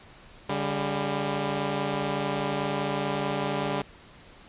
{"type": "tone pair together", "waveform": "10% pulse", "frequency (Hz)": [142.8, 198.69], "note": ["D3", "G3"], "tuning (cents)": [-48, 24], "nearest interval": "tritone", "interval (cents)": 572, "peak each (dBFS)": -21, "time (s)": [0.49, 3.82], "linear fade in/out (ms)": 5, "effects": ["pink hiss -51 dBFS RMS until 4.48 s", "resampled to 8000 Hz"]}